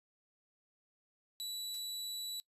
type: tone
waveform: sawtooth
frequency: 3941 Hz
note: B7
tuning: 4 cents flat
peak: -36 dBFS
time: 1.4-2.4 s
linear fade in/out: 0 ms
type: noise with exponential decay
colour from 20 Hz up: blue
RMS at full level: -47 dBFS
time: 1.74-1.88 s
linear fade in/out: 0 ms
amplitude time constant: 30 ms
effects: noise-tail reverb RT60 0.1 s tail -22 dB re dry + resampled to 32000 Hz